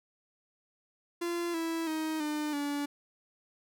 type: tone with pitch steps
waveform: 45% pulse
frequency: 343.9 / 328.9 / 314.6 / 300.9 / 287.9 Hz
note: F4 / E4 / D#4 / D4 / D4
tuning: -27 / -4 / +19 / +42 / -34 cents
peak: -31 dBFS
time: 1.21-2.86 s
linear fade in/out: 10 ms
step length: 330 ms
effects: none